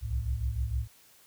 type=tone cluster; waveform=sine; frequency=62 / 68.6 / 108.4 Hz; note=B1 / C#2 / A2; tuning=+7 / -17 / -25 cents; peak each=-32 / -32 / -34 dBFS; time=0.01-0.88 s; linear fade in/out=50 ms; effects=white hiss -59 dBFS RMS until 1.26 s